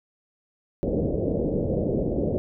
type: low-pass noise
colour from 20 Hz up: white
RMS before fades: -25 dBFS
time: 0.83-2.38 s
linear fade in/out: 0 ms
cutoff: 560 Hz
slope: 48 dB/octave
effects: none